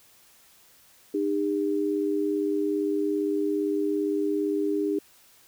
sine tone pair together, 304.8 / 402.4 Hz, D#4 / G4, -36 / +45 cents, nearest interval perfect fourth, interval 481 cents, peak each -26 dBFS, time 1.14-4.99 s, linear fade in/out 5 ms, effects white hiss -57 dBFS RMS until 5.47 s

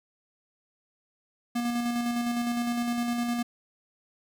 square tone with tremolo, 238.7 Hz, A#3, 41 cents sharp, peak -26 dBFS, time 1.55-3.43 s, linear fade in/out 10 ms, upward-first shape square, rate 9.8 Hz, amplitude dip 30%, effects none

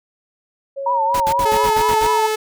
sine tone, 550 Hz, C#5, 14 cents flat, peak -23 dBFS, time 0.76-1.67 s, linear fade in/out 20 ms
sine tone with vibrato, 930 Hz, A#5, 4 cents flat, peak -15 dBFS, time 0.86-2.27 s, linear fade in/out 5 ms, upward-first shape triangle, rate 4.2 Hz, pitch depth 120 cents each way
pink noise bursts, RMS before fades -26 dBFS, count 8, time 1.14-2.071 s, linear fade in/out 5 ms, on 63 ms, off 61 ms
sawtooth tone with pitch glide, 428.7 to 432.9 Hz, A4 to A4, -45 to -28 cents, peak -14 dBFS, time 1.45-2.36 s, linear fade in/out 10 ms, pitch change +17 cents, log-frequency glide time 1.7-2.05 s
effects none

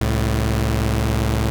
sawtooth tone pair together, 67.37 / 109.5 Hz, C#2 / A2, -49 / -8 cents, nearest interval minor sixth, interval 841 cents, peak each -16 dBFS, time 0.01-1.5 s, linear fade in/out 0 ms, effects none

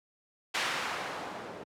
blue noise with low-pass filter sweep, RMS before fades -36 dBFS, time 0.54-1.64 s, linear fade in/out 10 ms, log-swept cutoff 2400 to 480 Hz, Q 0.75, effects high-pass 100 Hz 12 dB/octave

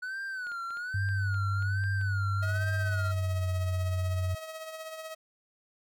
triangle tone with vibrato, 1471 Hz, F#6, 11 cents flat, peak -32 dBFS, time 0.02-3.12 s, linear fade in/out 10 ms, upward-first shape sine, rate 1.2 Hz, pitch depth 130 cents each way
clicks, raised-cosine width 0.3 ms, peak -35 dBFS, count 9, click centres 0.469 / 0.518 / 0.706 / 0.771 / 1.089 / 1.344 / 1.624 / 1.839 / 2.013 s
sine tone with pitch glide, 98.5 to 91.9 Hz, G2 to F#2, +9 to -11 cents, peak -27 dBFS, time 0.94-4.35 s, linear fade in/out 5 ms, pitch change -120 cents, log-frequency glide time 2.86-3.48 s
sawtooth tone with tremolo, 638 Hz, D#5, 43 cents sharp, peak -33 dBFS, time 2.42-5.15 s, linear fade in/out 10 ms, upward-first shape triangle, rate 16 Hz, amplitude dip 55%
effects none

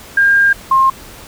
sine tone pair in turn, 1607 / 1064.5 Hz, G6 / C6, +43 / +30 cents, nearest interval perfect fifth, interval 713 cents, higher first, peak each -7 dBFS, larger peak neither, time 0.17-0.53 / 0.71-0.9 s, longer first, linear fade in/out 5 ms, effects pink hiss -36 dBFS RMS until 1.27 s

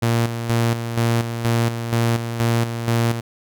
sawtooth tone with tremolo, 116.54 Hz, A#2, in tune, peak -12 dBFS, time 0.02-3.21 s, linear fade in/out 10 ms, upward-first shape square, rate 2.1 Hz, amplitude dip 60%, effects none

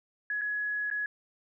sine tone with dropouts, 1683 Hz, G#6, 23 cents sharp, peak -29 dBFS, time 0.3-1.06 s, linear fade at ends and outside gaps 2 ms, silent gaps 0.412-0.416 / 0.902-0.912 s, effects none

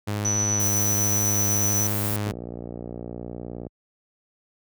sawtooth tone, 103.83 Hz, G#2, in tune, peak -21 dBFS, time 0.07-2.32 s, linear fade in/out 10 ms
sine tone with tremolo, 5960 Hz, F#8, 12 cents sharp, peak -21 dBFS, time 0.25-1.87 s, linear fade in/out 2 ms, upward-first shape triangle, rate 8 Hz, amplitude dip 25%
violet noise, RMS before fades -29 dBFS, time 0.6-2.16 s, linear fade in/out 0 ms
click train, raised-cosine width 2 ms, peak -21 dBFS, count 84, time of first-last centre 2.27-3.667 s, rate 59.4 Hz
effects high-pass 60 Hz 12 dB/octave

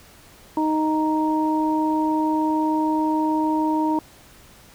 harmonic tone, 311.1 Hz, D#4, in tune, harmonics 1 / 2 / 3, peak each -20 / -31 / -23 dBFS, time 0.57-3.99 s, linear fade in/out 2 ms, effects pink hiss -49 dBFS RMS until 4.74 s

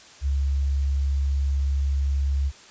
sine tone, 69.3 Hz, C#2, in tune, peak -20 dBFS, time 0.21-2.52 s, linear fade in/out 50 ms, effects white hiss -48 dBFS RMS until 2.7 s + resampled to 16000 Hz

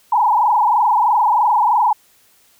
sine tone with frequency modulation, 911 Hz, A#5, 40 cents flat, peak -11 dBFS, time 0.12-1.93 s, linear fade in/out 5 ms, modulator 23.1 Hz, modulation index 3.8, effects white hiss -54 dBFS RMS until 2.59 s

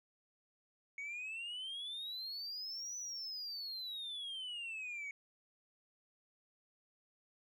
sine exponential two-way sweep, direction up then down, 2217 to 6000 to 2217 Hz, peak -39 dBFS, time 0.98-5.11 s, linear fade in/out 2 ms, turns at 2.97 s, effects tanh soft clip ceiling -40 dBFS

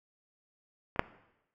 clicks, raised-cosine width 0.5 ms, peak -26 / -8 dBFS, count 2, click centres 0.961 / 0.994 s, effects noise-tail reverb RT60 0.9 s tail -18 dB re dry

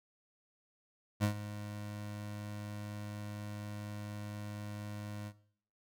25% pulse tone with ADSR envelope, 104.2 Hz, G#2, 6 cents sharp, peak -23 dBFS, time 1.2-5.33 s, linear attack 36 ms, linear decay 97 ms, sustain -15 dB, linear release 58 ms, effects noise-tail reverb RT60 0.6 s tail -18 dB re dry

